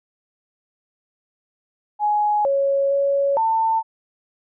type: tone with pitch steps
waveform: sine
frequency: 837 / 553 / 558 / 895 Hz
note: G#5 / C#5 / C#5 / A5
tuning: +13 / -4 / +11 / +29 cents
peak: -16 dBFS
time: 1.99-3.83 s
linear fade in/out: 50 ms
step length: 460 ms
effects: none